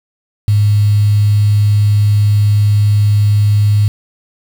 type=tone with quantisation; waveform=sine; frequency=103.83 Hz; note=G#2; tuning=in tune; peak=-7 dBFS; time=0.48-3.88 s; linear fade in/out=0 ms; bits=5; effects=none